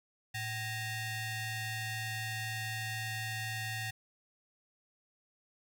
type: ring-modulated tone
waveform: sawtooth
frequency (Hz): 876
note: A5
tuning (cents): -8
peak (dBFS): -29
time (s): 0.34-3.91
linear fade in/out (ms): 10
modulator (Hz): 989
effects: none